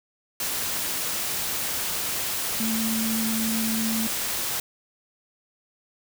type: tone in noise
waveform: sine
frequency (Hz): 223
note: A3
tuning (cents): +23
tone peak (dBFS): -25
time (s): 2.6-4.07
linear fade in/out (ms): 2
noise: white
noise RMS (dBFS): -28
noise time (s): 0.4-4.6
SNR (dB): 0
effects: none